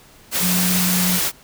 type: tone in noise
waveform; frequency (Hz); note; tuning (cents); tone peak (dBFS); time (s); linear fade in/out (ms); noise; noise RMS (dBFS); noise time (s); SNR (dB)
sine; 181.3; F#3; -35; -19; 0.4-1.2; 50; white; -20; 0.31-1.32; -2
effects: pink hiss -48 dBFS RMS until 1.43 s